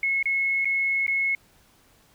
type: tone with dropouts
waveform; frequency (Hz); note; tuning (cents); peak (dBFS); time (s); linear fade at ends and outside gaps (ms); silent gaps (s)
sine; 2181; C#7; -29; -21; 0.03-1.35; 2; 0.228-0.256 / 0.647-0.654 / 1.066-1.079
effects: pink hiss -59 dBFS RMS until 2.14 s